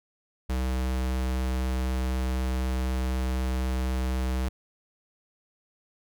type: tone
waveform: square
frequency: 64 Hz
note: C2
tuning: 38 cents flat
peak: -26 dBFS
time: 0.49-4.49 s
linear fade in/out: 10 ms
effects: none